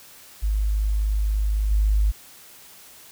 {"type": "tone with level steps", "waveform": "sine", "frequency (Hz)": 51.9, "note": "G#1", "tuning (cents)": 0, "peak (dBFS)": [-19, -16], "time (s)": [0.42, 2.12], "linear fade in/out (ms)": 20, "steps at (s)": 1.71, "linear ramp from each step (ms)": 5, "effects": ["white hiss -47 dBFS RMS until 3.11 s"]}